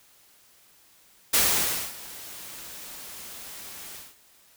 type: noise with ADSR envelope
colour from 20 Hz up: white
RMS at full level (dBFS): -20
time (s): 1.33-4.16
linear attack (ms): 12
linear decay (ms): 580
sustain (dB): -21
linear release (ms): 210
effects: white hiss -58 dBFS RMS until 4.56 s